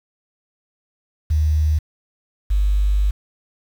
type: tone pair in turn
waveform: sine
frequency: 76.7 / 49.95 Hz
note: D#2 / G1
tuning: -24 / +33 cents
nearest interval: perfect fifth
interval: 743 cents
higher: first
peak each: -14 dBFS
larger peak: neither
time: 1.3-1.79 / 2.5-3.11 s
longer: second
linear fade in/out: 10 ms
effects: 7-bit